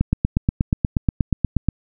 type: click train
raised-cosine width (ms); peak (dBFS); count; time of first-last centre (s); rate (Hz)
5; -4; 15; 0.01-1.687; 8.35
effects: none